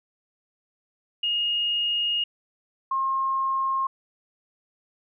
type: tone pair in turn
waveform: sine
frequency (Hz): 2857 / 1070.2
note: F7 / C6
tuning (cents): +39 / +39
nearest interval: octave + perfect fourth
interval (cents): 1700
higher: first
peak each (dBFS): -22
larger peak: neither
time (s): 1.23-2.24 / 2.91-3.87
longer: first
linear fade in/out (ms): 5
effects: none